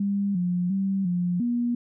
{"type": "tone with pitch steps", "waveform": "sine", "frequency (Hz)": [200.1, 177.9, 194.2, 177, 239.8], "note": ["G3", "F3", "G3", "F3", "A#3"], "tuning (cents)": [36, 32, -16, 23, 49], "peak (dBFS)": -22, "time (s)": [0, 1.75], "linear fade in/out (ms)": 5, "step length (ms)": 350, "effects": []}